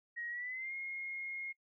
sine tone with pitch glide, 1891 to 2147 Hz, A#6 to C7, +24 to +44 cents, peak -39 dBFS, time 0.16-1.53 s, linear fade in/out 20 ms, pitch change +220 cents, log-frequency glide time 0.29-0.74 s, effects noise-tail reverb RT60 0.1 s tail -24 dB re dry

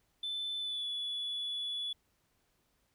sine tone with pitch glide, 3520 to 3422 Hz, A7 to A7, 0 to -49 cents, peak -33 dBFS, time 0.23-1.93 s, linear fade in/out 5 ms, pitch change -49 cents, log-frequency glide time 0.6-0.87 s, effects tanh soft clip ceiling -32 dBFS + pink hiss -75 dBFS RMS until 2.94 s

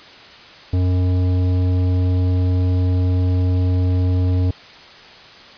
sine tone with tanh clipping, 91 Hz, F#2, 28 cents flat, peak -16 dBFS, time 0.73-4.51 s, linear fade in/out 5 ms, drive 13 dB, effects white hiss -41 dBFS RMS until 5.57 s + resampled to 11025 Hz

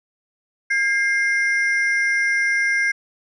triangle ring-modulated tone, 1864.7 Hz, A#6, in tune, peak -12 dBFS, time 0.7-2.92 s, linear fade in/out 10 ms, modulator 245 Hz, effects resampled to 24000 Hz

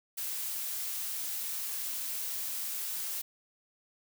blue noise, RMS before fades -36 dBFS, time 0.17-3.22 s, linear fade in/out 10 ms, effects none

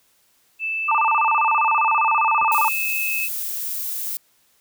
sine tone with pitch glide, 2637 to 2593 Hz, E7 to E7, 0 to -29 cents, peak -22 dBFS, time 0.59-3.29 s, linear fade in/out 50 ms, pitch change -29 cents, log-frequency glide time 0.89-3.04 s
sine tone with vibrato, 1032 Hz, C6, 24 cents flat, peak -16 dBFS, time 0.88-2.69 s, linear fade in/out 10 ms, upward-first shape square, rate 15 Hz, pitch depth 250 cents each way
clicks, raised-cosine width 1 ms, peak -26 dBFS, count 2, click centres 2.416 / 2.427 s
violet noise, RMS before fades -27 dBFS, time 2.52-4.17 s, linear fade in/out 0 ms
effects white hiss -61 dBFS RMS until 4.6 s

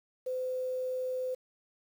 sine tone with quantisation, 511 Hz, C5, 41 cents flat, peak -31 dBFS, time 0.26-1.35 s, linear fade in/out 10 ms, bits 9, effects none

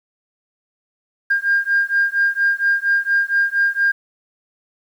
sine beating tone pair, 1605 / 1609.3 Hz, G6 / G6, +40 / +45 cents, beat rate 4.3 Hz, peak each -17 dBFS, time 1.3-3.92 s, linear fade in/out 10 ms, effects tanh soft clip ceiling -8 dBFS + 8-bit

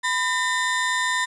35% pulse tone pair together, 1000 / 1816.1 Hz, B5 / A#6, +21 / -46 cents, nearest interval minor seventh, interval 1033 cents, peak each -23 / -21 dBFS, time 0.03-1.26 s, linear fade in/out 20 ms, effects resampled to 22050 Hz + 9-bit

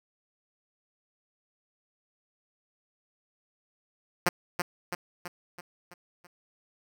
5% pulse tone with echo, 176.8 Hz, F3, 22 cents sharp, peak -10 dBFS, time 4.26-4.29 s, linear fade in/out 5 ms, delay 330 ms, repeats 6, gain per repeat -5 dB, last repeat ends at 6.27 s, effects none

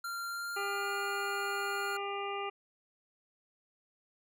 square tone with pitch glide, 1384 to 1419.6 Hz, F6 to F6, -16 to +28 cents, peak -37 dBFS, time 0.04-1.97 s, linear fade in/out 5 ms, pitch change +44 cents, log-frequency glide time 0.27-0.9 s
harmonic tone, 400 Hz, G4, 35 cents sharp, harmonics 1 / 2 / 3 / 5 / 6 / 7, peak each -39 / -40 / -40 / -48 / -45 / -45 dBFS, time 0.56-2.5 s, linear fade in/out 10 ms
effects none

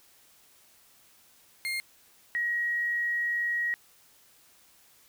35% pulse / sine tone pair in turn, 2123 / 1898.9 Hz, C7 / A#6, +25 / +32 cents, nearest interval major second, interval 193 cents, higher first, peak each -28 / -26 dBFS, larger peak second, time 1.65-1.8 / 2.35-3.74 s, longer second, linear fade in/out 0 ms, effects white hiss -60 dBFS RMS until 5.08 s

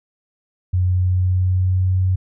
sine tone with pitch glide, 91 to 93.02 Hz, F#2 to F#2, -28 to +10 cents, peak -14 dBFS, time 0.73-2.16 s, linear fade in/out 10 ms, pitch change +38 cents, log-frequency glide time 0.84-2.01 s, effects none

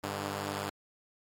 5% pulse tone pair together, 100 / 147.81 Hz, G2 / D3, +35 / +11 cents, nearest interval perfect fifth, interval 676 cents, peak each -24 / -28 dBFS, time 0.03-0.7 s, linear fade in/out 10 ms, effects AAC 48 kbps

